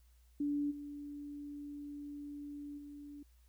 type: tone with level steps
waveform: sine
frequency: 289.6 Hz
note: D4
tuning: 24 cents flat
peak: -32 / -43 / -47 dBFS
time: 0.4-3.23 s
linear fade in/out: 5 ms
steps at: 0.7 / 2.77 s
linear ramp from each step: 20 ms
effects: added 60 Hz sine -62 dBFS peak until 3.48 s + white hiss -75 dBFS RMS until 3.48 s